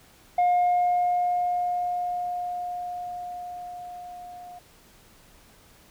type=tone with level ramp; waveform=sine; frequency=713 Hz; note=F5; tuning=36 cents sharp; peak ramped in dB=-15 to -40 dBFS; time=0.38-4.59 s; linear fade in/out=5 ms; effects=tanh soft clip ceiling -17 dBFS + pink hiss -55 dBFS RMS until 5.9 s